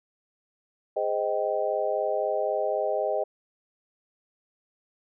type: chord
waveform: sine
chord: Ab major seventh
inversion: none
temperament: just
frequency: 415.3 / 519.1 / 623 / 778.7 Hz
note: Ab4 / C5 / Eb5 / G5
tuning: 0 / -14 / +2 / -12 cents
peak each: -31 / -30 / -27 / -32 dBFS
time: 0.96-3.24 s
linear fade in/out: 10 ms
effects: none